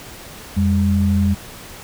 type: tone pair together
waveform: sine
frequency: 87.6 / 200 Hz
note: F2 / G3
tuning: +6 / +35 cents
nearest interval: octave + major second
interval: 1429 cents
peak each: -16 dBFS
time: 0.56-1.35 s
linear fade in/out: 20 ms
effects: pink hiss -37 dBFS RMS until 1.83 s